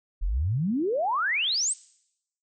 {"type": "exponential sweep", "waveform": "sine", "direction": "up", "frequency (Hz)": [36.71, 8840], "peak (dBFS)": -23, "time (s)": [0.21, 1.74], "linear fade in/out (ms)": 20, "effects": ["noise-tail reverb RT60 0.8 s tail -22 dB re dry"]}